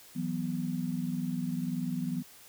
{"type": "chord", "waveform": "sine", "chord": "E suspended second", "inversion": "none", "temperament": "equal", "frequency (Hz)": [164.81, 185, 246.9], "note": ["E3", "F#3", "B3"], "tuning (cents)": [0, 0, 0], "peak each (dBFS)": [-35, -35, -34], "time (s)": [0.15, 2.23], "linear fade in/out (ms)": 20, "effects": ["white hiss -54 dBFS RMS until 2.48 s"]}